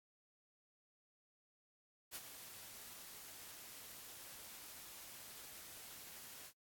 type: noise with ADSR envelope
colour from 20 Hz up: white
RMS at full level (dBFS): -45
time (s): 2.11-6.53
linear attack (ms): 43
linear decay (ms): 46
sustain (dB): -9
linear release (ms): 66
effects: AAC 64 kbps